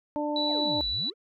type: harmonic tone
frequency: 296.6 Hz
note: D4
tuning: 17 cents sharp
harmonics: 1 / 2 / 3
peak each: -30 / -31 / -33 dBFS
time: 0.16-0.81 s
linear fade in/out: 0 ms
type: tone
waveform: sine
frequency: 3951 Hz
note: B7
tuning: in tune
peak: -27 dBFS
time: 0.36-1.1 s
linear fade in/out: 2 ms
type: exponential two-way sweep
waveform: triangle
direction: down then up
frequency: 1006 to 48 to 493.4 Hz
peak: -35 dBFS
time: 0.46-1.14 s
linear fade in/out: 50 ms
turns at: 0.88 s
effects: none